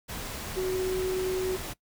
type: tone in noise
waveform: sine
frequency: 372.5 Hz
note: F#4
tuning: 12 cents sharp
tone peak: -26 dBFS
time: 0.56-1.57 s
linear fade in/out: 20 ms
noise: pink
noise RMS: -37 dBFS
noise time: 0.08-1.74 s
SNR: +8 dB
effects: noise-tail reverb RT60 0.1 s tail -20 dB re dry